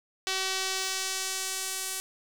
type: tone with band-pass filter sweep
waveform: sawtooth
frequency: 380.1 Hz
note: F#4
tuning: 47 cents sharp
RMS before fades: -32 dBFS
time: 0.27-2 s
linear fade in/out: 0 ms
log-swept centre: 4400 to 9800 Hz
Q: 1
effects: 8-bit